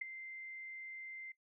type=tone with ADSR envelope; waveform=sine; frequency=2084 Hz; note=C7; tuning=7 cents flat; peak=-33 dBFS; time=0.01-1.32 s; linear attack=9 ms; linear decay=6 ms; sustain=-13 dB; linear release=6 ms; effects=noise-tail reverb RT60 0.1 s tail -18 dB re dry